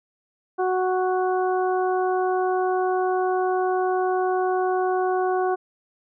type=harmonic tone; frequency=370 Hz; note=F#4; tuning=in tune; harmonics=1 / 2 / 3 / 4; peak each=-22 / -24 / -31 / -34 dBFS; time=0.58-5.56 s; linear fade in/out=20 ms; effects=none